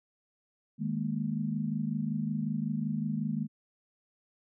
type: chord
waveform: sine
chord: D# suspended fourth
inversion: none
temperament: equal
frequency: 155.56 / 207.7 / 233.1 Hz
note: D#3 / G#3 / A#3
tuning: 0 / 0 / 0 cents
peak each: -34 / -33 / -34 dBFS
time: 0.78-3.48 s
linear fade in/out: 50 ms
effects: none